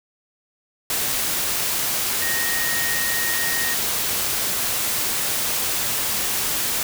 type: tone in noise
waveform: sine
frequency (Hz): 1864.7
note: A#6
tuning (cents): 0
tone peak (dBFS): -25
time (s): 2.22-3.74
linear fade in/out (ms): 2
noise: white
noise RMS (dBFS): -23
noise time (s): 0.9-6.83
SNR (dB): -5
effects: none